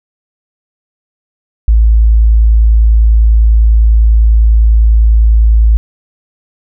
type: tone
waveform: sine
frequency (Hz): 55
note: A1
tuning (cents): 0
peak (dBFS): -3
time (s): 1.68-5.77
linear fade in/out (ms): 0
effects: none